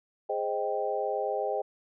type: chord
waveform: sine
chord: Ab major seventh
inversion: none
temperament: equal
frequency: 415.3 / 523.3 / 622.3 / 784 Hz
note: Ab4 / C5 / Eb5 / G5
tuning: 0 / 0 / 0 / 0 cents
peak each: -33 dBFS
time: 0.29-1.62 s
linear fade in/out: 10 ms
effects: none